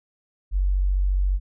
sine tone, 47.19 Hz, F#1, 35 cents sharp, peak -18 dBFS, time 0.51-1.4 s, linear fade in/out 50 ms, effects none

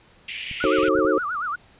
white band-pass noise, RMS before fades -33 dBFS, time 0.28-0.89 s, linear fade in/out 5 ms, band 2100 to 3100 Hz, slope 48 dB/octave
clicks, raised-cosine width 5 ms, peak -26 dBFS, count 8, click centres 0.513 / 0.652 / 0.786 / 0.833 / 0.883 / 0.954 / 0.99 / 1.049 s
sine tone with vibrato, 1305 Hz, E6, 18 cents flat, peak -24 dBFS, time 0.6-1.56 s, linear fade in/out 10 ms, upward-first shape sine, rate 8.6 Hz, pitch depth 220 cents each way
sine chord, D# diminished seventh, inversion none, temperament just, 311.1 / 373.4 / 448 / 537.6 Hz, D#4 / F#4 / A4 / C5, 0 / +16 / +31 / +47 cents, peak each -23 dBFS, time 0.64-1.18 s, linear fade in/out 0 ms
effects pink hiss -54 dBFS RMS until 1.79 s + resampled to 8000 Hz

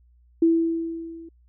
sine tone with level ramp, 330.4 Hz, E4, 4 cents sharp, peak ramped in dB -13 to -39 dBFS, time 0.42-1.29 s, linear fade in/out 5 ms, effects added 60 Hz sine -54 dBFS peak until 1.48 s

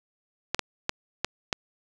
clicks, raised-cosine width 0.2 ms, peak -7 dBFS, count 5, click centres 0.546 / 0.593 / 0.894 / 1.246 / 1.528 s, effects none

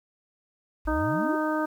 sine exponential sweep, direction up, 45.25 to 390 Hz, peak -29 dBFS, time 0.85-1.36 s, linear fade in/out 10 ms
harmonic tone, 309 Hz, D#4, 12 cents flat, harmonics 1 / 2 / 3 / 4 / 5, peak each -27 / -30 / -32 / -33 / -34 dBFS, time 0.87-1.66 s, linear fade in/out 10 ms
effects 9-bit

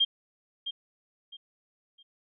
sine tone with echo, 3203 Hz, G7, 37 cents sharp, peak -20 dBFS, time 0-0.05 s, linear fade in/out 10 ms, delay 660 ms, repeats 3, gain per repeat -11 dB, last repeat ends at 2.03 s, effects none

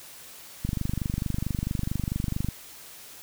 click train, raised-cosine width 5 ms, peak -15 dBFS, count 46, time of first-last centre 0.65-2.487 s, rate 24.5 Hz, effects white hiss -46 dBFS RMS until 3.22 s

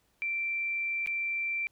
sine tone with dropouts, 2349 Hz, D7, in tune, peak -29 dBFS, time 0.22-1.67 s, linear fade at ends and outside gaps 0 ms, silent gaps 1.061-1.073 s, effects pink hiss -71 dBFS RMS until 1.71 s

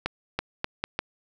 accelerating click train, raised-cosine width 0.3 ms, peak -10 dBFS, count 5, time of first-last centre 0.06-0.99 s, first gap 330 ms, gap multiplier 0.77, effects none

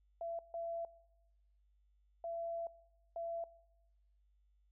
sine tone bursts at uneven times, 673 Hz, E5, 36 cents sharp, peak -39 dBFS, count 4, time 0.21-0.39 / 0.54-0.85 / 2.24-2.67 / 3.16-3.44 s, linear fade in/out 2 ms, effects noise-tail reverb RT60 1.0 s tail -20 dB re dry + added 50 Hz sine -69 dBFS peak until 4.71 s

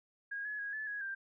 sine tone with pitch steps, 1636 / 1698 / 1648 / 1733 / 1664 / 1583 Hz, G#6 / G#6 / G#6 / A6 / G#6 / G6, -26 / +38 / -14 / -27 / +3 / +17 cents, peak -37 dBFS, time 0.31-1.15 s, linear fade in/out 10 ms, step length 140 ms, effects none

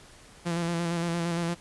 sawtooth tone with vibrato, 170 Hz, F3, 46 cents flat, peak -23 dBFS, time 0.45-1.55 s, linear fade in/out 20 ms, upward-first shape square, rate 8.7 Hz, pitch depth 27 cents each way, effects pink hiss -52 dBFS RMS until 1.6 s + resampled to 24000 Hz

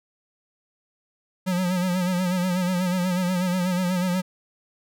square tone with vibrato, 181.3 Hz, F#3, 35 cents flat, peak -22 dBFS, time 1.46-4.22 s, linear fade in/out 20 ms, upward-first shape sine, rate 8.2 Hz, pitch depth 60 cents each way, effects none

